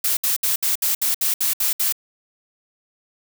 blue noise bursts, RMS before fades -20 dBFS, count 10, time 0.04-1.925 s, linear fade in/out 5 ms, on 130 ms, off 65 ms, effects none

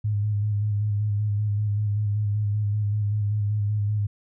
sine tone with vibrato, 104.2 Hz, G#2, 6 cents sharp, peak -21 dBFS, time 0.04-4.07 s, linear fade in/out 10 ms, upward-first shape square, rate 5.2 Hz, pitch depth 28 cents each way, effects none

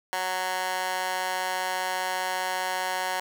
15% pulse tone with high-pass filter, 185 Hz, F#3, in tune, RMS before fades -29 dBFS, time 0.13-3.2 s, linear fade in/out 0 ms, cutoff 970 Hz, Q 2, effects none

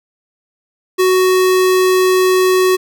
square tone, 371.2 Hz, F#4, 6 cents sharp, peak -10 dBFS, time 0.98-2.77 s, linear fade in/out 20 ms, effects none

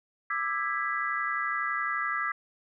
sine chord, E dominant seventh, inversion third, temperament just, 1186.7 / 1318.5 / 1648.1 / 1977.8 Hz, D6 / E6 / G#6 / B6, +18 / 0 / -14 / +2 cents, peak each -33 dBFS, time 0.3-2.32 s, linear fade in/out 5 ms, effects none

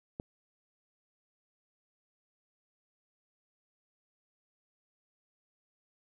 click, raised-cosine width 2 ms, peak -24 dBFS, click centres 0.199 s, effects none

